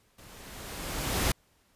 pink noise with level ramp, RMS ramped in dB -52 to -26 dBFS, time 0.18-1.32 s, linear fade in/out 5 ms, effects pink hiss -67 dBFS RMS until 1.75 s + resampled to 32000 Hz

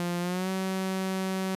sawtooth tone with pitch glide, 174.61 to 189.32 Hz, F3 to F#3, 0 to +40 cents, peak -24 dBFS, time 0-1.55 s, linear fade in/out 0 ms, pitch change +140 cents, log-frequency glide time 0.2-0.5 s, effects resampled to 32000 Hz

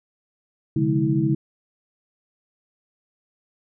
sine tone cluster, 131 / 145.3 / 174.9 / 210.3 / 323.4 Hz, C3 / D3 / F3 / G#3 / E4, +2 / -18 / +3 / +22 / -33 cents, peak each -26 / -22 / -31 / -26 / -22 dBFS, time 0.76-1.35 s, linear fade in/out 5 ms, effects none

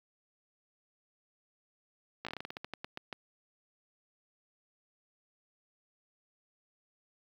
slowing click train, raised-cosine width 0.3 ms, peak -23 dBFS, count 15, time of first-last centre 2.25-3.127 s, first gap 16 ms, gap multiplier 1.19, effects high-pass 100 Hz 12 dB/octave + 9-bit

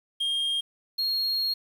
triangle tone pair in turn, 3222 / 4271 Hz, G7 / C8, +47 / +35 cents, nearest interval perfect fourth, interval 488 cents, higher second, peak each -23 dBFS, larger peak neither, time 0.2-0.61 / 0.98-1.54 s, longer second, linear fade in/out 10 ms, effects 9-bit

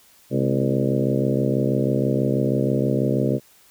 harmonic tone with a mistuned harmonic, 66.2 Hz, C2, 21 cents sharp, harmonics 2 / 3 / 4 / 5 / 6 / 7 / 8 / 9, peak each -23 / -25 / -26 / -27 / -28 / -28 / -29 / -30 dBFS, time 0.3-3.4 s, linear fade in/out 50 ms, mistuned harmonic 3, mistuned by +88 cents, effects white hiss -54 dBFS RMS until 3.7 s

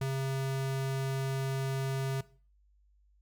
square tone, 134.5 Hz, C3, 48 cents sharp, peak -31 dBFS, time 0.01-2.21 s, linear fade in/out 5 ms, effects noise-tail reverb RT60 0.4 s tail -18 dB re dry + added 50 Hz sine -63 dBFS peak until 3.21 s

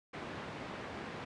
pink band-pass noise, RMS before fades -44 dBFS, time 0.13-1.25 s, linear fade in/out 10 ms, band 130 to 2400 Hz, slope 12 dB/octave, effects resampled to 22050 Hz

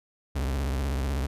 40% pulse tone with vibrato, 67.5 Hz, C#2, 45 cents flat, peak -25 dBFS, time 0.35-1.27 s, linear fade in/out 10 ms, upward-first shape sine, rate 16 Hz, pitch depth 160 cents each way, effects resampled to 32000 Hz

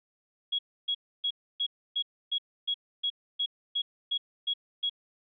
sine tone bursts, 3322 Hz, G#7, in tune, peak -26 dBFS, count 13, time 0.52-4.897 s, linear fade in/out 10 ms, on 69 ms, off 290 ms, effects none

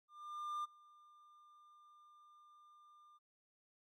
triangle tone with ADSR envelope, 1199 Hz, D6, 36 cents sharp, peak -36 dBFS, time 0.08-3.19 s, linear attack 560 ms, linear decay 19 ms, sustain -24 dB, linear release 27 ms, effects AAC 64 kbps

